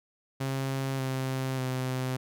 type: tone with pitch steps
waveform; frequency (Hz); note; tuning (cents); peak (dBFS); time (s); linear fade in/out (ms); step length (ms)
sawtooth; 134.5 / 131.81 / 129.17; C3 / C3 / C3; +48 / +13 / -22; -25; 0.4-2.17; 10; 590
effects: none